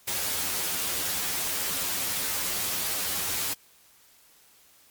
white noise with comb filter, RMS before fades -29 dBFS, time 0.07-3.54 s, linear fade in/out 10 ms, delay 11 ms, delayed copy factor +0.9, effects white hiss -58 dBFS RMS until 4.9 s + MP3 96 kbps

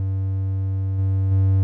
triangle tone with level steps, 96.1 Hz, G2, 34 cents flat, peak -18 / -15 / -12 dBFS, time 0-1.63 s, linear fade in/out 0 ms, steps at 0.98 / 1.31 s, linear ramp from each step 10 ms, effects none

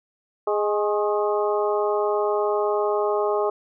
harmonic tone with a mistuned harmonic, 207.7 Hz, G#3, in tune, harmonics 2 / 3 / 4 / 5 / 6, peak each -22 / -26 / -28 / -30 / -32 dBFS, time 0.47-3.5 s, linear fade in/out 5 ms, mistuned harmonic 5, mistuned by +60 cents, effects none

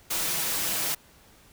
white noise with comb filter, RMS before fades -28 dBFS, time 0.1-0.95 s, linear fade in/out 10 ms, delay 6.1 ms, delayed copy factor +0.5, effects pink hiss -56 dBFS RMS until 1.52 s

